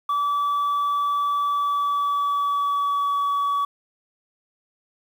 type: tone with pitch glide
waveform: sine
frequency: 1152 to 1136.8 Hz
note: D6 to C#6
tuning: -34 to +43 cents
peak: -17 dBFS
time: 0.09-3.65 s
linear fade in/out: 5 ms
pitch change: -23 cents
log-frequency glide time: 1.51-3.19 s
effects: tanh soft clip ceiling -19 dBFS + 8-bit